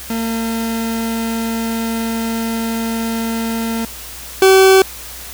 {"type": "tone pair in turn", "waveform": "40% pulse", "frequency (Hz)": [227.3, 382.3], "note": ["A#3", "G4"], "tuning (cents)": [-43, -43], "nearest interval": "major sixth", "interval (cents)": 900, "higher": "second", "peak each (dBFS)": [-17, -5], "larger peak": "second", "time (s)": [[0.1, 3.85], [4.42, 4.82]], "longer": "first", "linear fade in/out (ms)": 2, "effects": ["added 60 Hz sine -38 dBFS peak until 5.33 s", "white hiss -32 dBFS RMS until 5.33 s"]}